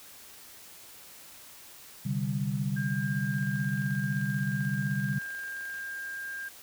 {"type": "chord", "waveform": "sine", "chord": "C suspended second", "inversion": "none", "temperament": "equal", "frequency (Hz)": [130.81, 146.83, 196], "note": ["C3", "D3", "G3"], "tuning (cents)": [0, 0, 0], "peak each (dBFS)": -32, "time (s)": [2.05, 5.19], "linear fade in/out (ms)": 10}
{"type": "tone", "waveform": "sine", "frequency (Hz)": 1602, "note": "G6", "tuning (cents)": 37, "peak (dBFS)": -35, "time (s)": [2.76, 6.49], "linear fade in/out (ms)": 10}
{"type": "click train", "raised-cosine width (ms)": 0.2, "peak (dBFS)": -34, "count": 57, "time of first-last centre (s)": [3.34, 5.785], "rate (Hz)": 22.9}
{"effects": ["white hiss -50 dBFS RMS until 6.62 s"]}